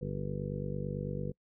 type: harmonic tone with a mistuned harmonic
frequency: 49 Hz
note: G1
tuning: in tune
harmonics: 1 / 2 / 3 / 4 / 5 / 6 / 7 / 8 / 9 / 10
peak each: -44 / -43 / -37 / -41 / -47 / -51 / -52 / -47 / -46 / -42 dBFS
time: 0.01-1.32 s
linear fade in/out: 10 ms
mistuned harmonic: 7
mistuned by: +40 cents
effects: noise-tail reverb RT60 0.1 s tail -26 dB re dry